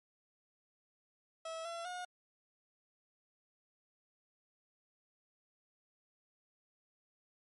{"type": "tone with pitch steps", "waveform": "30% pulse", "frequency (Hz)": [650, 676, 721], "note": ["E5", "E5", "F#5"], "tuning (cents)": [-24, 43, -45], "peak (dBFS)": -38, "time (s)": [1.45, 2.05], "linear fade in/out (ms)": 5, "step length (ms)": 200, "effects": ["low-pass 11000 Hz 12 dB/octave", "MP3 48 kbps"]}